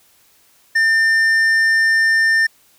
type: tone with tanh clipping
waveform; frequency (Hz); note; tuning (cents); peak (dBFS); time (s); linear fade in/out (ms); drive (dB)
sine; 1800; A6; +39; -13; 0.75-2.47; 10; 8
effects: white hiss -54 dBFS RMS until 2.78 s